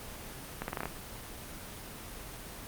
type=accelerating click train; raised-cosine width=0.5 ms; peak=-18 dBFS; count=7; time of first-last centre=0.62-0.856 s; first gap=61 ms; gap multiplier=0.82; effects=pink hiss -44 dBFS RMS until 2.67 s + Opus 24 kbps